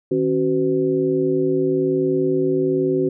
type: tone cluster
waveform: sine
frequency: 154.3 / 274.6 / 375.7 / 505 Hz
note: D#3 / C#4 / F#4 / B4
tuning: -14 / -16 / +26 / +39 cents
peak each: -27 / -22 / -18 / -27 dBFS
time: 0.11-3.09 s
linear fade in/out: 5 ms
effects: none